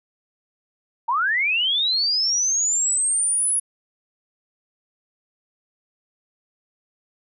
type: linear sweep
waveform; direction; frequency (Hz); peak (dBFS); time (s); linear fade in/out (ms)
sine; up; 880 to 10480; -18; 1.08-3.6; 10
effects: none